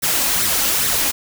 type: noise with flanger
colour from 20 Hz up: white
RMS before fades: -18 dBFS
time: 0.02-1.12 s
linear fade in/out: 20 ms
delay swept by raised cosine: 0.51 to 3.71 ms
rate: 2.4 Hz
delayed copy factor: +0.55
effects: none